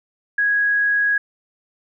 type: tone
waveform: sine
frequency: 1658 Hz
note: G#6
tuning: 3 cents flat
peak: -15 dBFS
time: 0.38-1.18 s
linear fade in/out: 5 ms
effects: none